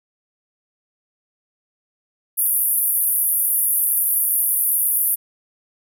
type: band-pass noise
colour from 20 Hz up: pink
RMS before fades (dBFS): -19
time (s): 2.37-5.16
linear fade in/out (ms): 20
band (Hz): 10000 to 15000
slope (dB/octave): 96
effects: none